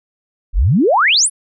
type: exponential sweep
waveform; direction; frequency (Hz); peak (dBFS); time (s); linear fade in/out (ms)
sine; up; 34.29 to 11090; -9; 0.53-1.3; 50
effects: none